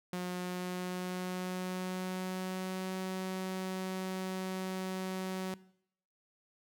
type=tone with pitch glide; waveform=sawtooth; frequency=180 to 187.43 Hz; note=F#3 to F#3; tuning=-47 to +23 cents; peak=-31 dBFS; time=0.13-5.54 s; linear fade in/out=2 ms; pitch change=+70 cents; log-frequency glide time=0.28-2.95 s; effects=noise-tail reverb RT60 0.7 s tail -20 dB re dry